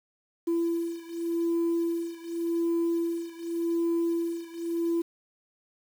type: beating tone pair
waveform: sine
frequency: 336.4 / 337.27 Hz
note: E4 / E4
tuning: +35 / +40 cents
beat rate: 0.87 Hz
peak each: -27 / -28 dBFS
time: 0.47-5.02 s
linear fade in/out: 10 ms
effects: tanh soft clip ceiling -21 dBFS + 8-bit